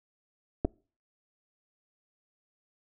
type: clicks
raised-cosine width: 2 ms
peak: -14 dBFS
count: 2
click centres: 0.648 / 0.651 s
effects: noise-tail reverb RT60 0.4 s tail -26 dB re dry